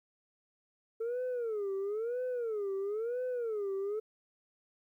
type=tone with vibrato; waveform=sine; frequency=443.3 Hz; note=A4; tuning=13 cents sharp; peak=-30 dBFS; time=1-4 s; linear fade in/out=10 ms; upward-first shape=sine; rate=1 Hz; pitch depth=230 cents each way; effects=tanh soft clip ceiling -31 dBFS + 12-bit